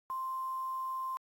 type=tone with quantisation; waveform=sine; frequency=1046.5 Hz; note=C6; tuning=in tune; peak=-34 dBFS; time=0.1-1.17 s; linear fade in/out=0 ms; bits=9; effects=AAC 64 kbps